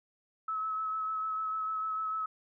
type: tone with vibrato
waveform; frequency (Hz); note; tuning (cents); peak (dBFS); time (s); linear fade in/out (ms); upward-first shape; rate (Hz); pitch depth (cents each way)
sine; 1293; E6; -34; -31; 0.48-2.26; 5; triangle; 6.7; 22
effects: none